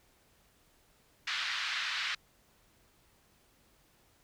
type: band-pass noise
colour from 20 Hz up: pink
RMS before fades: -35 dBFS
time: 1.27-2.15 s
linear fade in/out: 5 ms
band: 1400 to 4500 Hz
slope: 24 dB/octave
effects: pink hiss -67 dBFS RMS until 4.23 s